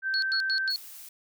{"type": "tone", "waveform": "sine", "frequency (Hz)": 1555, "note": "G6", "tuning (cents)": -14, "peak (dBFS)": -26, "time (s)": [0.02, 0.73], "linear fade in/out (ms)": 50}
{"type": "tone bursts", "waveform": "sine", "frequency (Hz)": 4353, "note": "C#8", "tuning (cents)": -32, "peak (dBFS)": -26, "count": 4, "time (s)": [0.14, 0.76], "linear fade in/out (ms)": 0, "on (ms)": 83, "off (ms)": 96}
{"type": "tone with exponential decay", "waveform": "triangle", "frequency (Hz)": 1353, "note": "E6", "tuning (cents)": 45, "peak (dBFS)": -36, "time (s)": [0.33, 0.5], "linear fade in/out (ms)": 5, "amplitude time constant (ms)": 35}
{"type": "noise", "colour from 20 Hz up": "blue", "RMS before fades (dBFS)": -45, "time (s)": [0.7, 1.09], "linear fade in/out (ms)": 5}
{"effects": []}